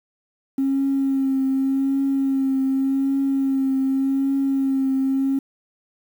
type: tone with vibrato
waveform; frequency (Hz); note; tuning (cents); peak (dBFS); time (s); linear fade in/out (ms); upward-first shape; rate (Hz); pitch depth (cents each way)
triangle; 270; C#4; -45; -14; 0.58-5.39; 5; triangle; 0.86; 26
effects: tanh soft clip ceiling -15 dBFS + 8-bit